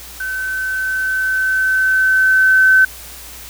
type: tone with level ramp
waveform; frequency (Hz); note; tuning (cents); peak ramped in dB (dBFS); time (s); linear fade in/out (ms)
sine; 1529; G6; -44; -20 to -6; 0.2-2.85; 5
effects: added 60 Hz sine -40 dBFS peak until 3.49 s + white hiss -35 dBFS RMS until 3.49 s

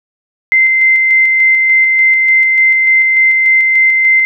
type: tone with tremolo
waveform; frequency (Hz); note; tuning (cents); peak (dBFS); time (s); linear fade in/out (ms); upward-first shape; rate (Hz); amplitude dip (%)
sine; 2077; C7; -13; -5; 0.52-4.25; 0; square; 3.4; 25
effects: none

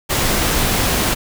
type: noise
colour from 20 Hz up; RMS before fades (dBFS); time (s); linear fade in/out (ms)
pink; -17; 0.09-1.15; 20
effects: none

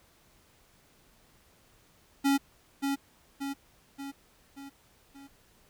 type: tone with echo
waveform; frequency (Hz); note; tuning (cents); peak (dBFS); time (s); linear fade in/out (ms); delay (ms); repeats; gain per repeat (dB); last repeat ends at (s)
square; 277.2; C#4; 0; -23; 2.24-2.38; 20; 580; 5; -5; 5.28
effects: pink hiss -63 dBFS RMS until 5.69 s

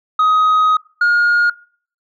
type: tone pair in turn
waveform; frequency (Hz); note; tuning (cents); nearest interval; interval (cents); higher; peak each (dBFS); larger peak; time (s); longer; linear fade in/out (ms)
sine; 1258 / 1427.6; D#6 / F6; +19 / +38; major second; 219; second; -7; neither; 0.19-0.77 / 1.01-1.5; first; 5
effects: noise-tail reverb RT60 0.5 s tail -25 dB re dry + tanh soft clip ceiling -9 dBFS

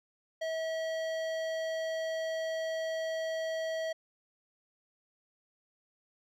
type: tone with hard clipping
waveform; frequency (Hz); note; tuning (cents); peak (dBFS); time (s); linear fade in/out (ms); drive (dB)
triangle; 645; E5; -38; -34; 0.41-3.93; 10; 18
effects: none

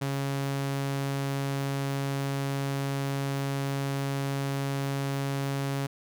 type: tone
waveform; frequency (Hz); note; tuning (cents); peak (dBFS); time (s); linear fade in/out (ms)
sawtooth; 138.2; C#3; -5; -24; 0.01-5.87; 10
effects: none

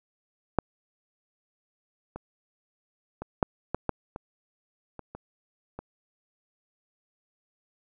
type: clicks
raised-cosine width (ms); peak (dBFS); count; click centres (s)
1; -7 / -23 / -21 / -7 / -13 / -11 / -22 / -25 / -25 / -23; 10; 0.587 / 2.16 / 3.22 / 3.428 / 3.746 / 3.893 / 4.161 / 4.993 / 5.15 / 5.79
effects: none

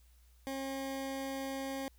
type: tone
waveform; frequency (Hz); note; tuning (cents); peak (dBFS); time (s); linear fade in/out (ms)
20% pulse; 269.8; C#4; -47; -32; 0.47-1.88; 0
effects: added 60 Hz sine -60 dBFS peak until 1.98 s + white hiss -71 dBFS RMS until 1.98 s

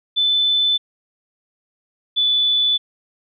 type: tone pair in turn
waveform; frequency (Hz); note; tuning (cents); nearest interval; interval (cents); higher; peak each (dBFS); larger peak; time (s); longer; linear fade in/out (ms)
sine; 3513 / 3477; A7 / A7; -3 / -21; unison; 18; first; -14; neither; 0.16-0.78 / 2.16-2.78; neither; 20
effects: none

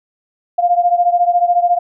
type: beating tone pair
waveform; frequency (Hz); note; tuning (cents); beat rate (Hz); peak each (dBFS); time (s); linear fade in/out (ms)
sine; 698.5 / 712.5; F5 / F5; 0 / +34; 14; -12 / -15; 0.58-1.79; 10
effects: none

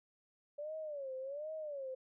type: tone with vibrato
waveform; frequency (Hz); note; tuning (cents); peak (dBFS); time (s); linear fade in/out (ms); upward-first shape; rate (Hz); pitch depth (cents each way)
sine; 573; D5; -43; -40; 0.58-1.95; 10; sine; 1.3; 170
effects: none

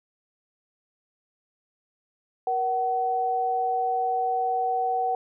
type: tone pair together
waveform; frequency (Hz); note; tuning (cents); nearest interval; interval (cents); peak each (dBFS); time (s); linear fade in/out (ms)
sine; 474.4 / 753.7; A#4 / F#5; +30 / +32; minor sixth; 802; -30 / -23; 2.47-5.15; 2
effects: none

